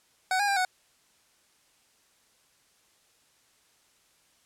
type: tone with pitch steps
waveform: 25% pulse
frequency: 748 / 815 / 796 / 739 Hz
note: F#5 / G#5 / G5 / F#5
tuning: +19 / -33 / +26 / -2 cents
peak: -20 dBFS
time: 0.31-0.65 s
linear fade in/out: 2 ms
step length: 85 ms
effects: white hiss -65 dBFS RMS until 4.45 s + low-pass 10000 Hz 12 dB/octave